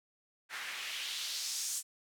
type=noise with band-pass filter sweep; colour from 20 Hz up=white; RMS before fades=-39 dBFS; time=0.49-1.83 s; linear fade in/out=50 ms; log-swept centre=1600 to 7800 Hz; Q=1.8; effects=none